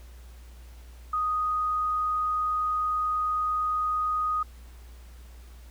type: tone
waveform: sine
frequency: 1244.5 Hz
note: D#6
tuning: in tune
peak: -24 dBFS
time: 1.13-4.43 s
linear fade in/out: 5 ms
effects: added 60 Hz sine -44 dBFS peak until 5.7 s + pink hiss -57 dBFS RMS until 5.7 s